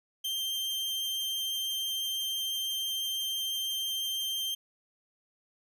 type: tone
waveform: 40% pulse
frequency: 3153 Hz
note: G7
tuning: 9 cents sharp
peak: -30 dBFS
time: 0.24-4.55 s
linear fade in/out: 10 ms
effects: none